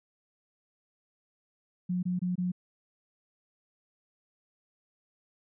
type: tone bursts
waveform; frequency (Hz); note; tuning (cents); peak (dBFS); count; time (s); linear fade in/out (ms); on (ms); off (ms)
sine; 180; F#3; -47; -27; 4; 1.89-2.519; 10; 140; 23
effects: none